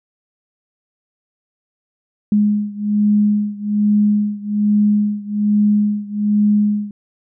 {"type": "beating tone pair", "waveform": "sine", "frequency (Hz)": [207.7, 208.9], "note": ["G#3", "G#3"], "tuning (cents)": [0, 10], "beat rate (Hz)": 1.2, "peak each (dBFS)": [-15, -17], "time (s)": [2.32, 6.91], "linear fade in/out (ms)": 2, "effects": []}